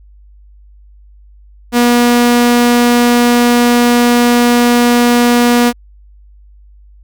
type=tone; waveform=sawtooth; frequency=240.8 Hz; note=B3; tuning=44 cents flat; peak=-3 dBFS; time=1.72-5.73 s; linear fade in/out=50 ms; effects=added 50 Hz sine -38 dBFS peak until 7.03 s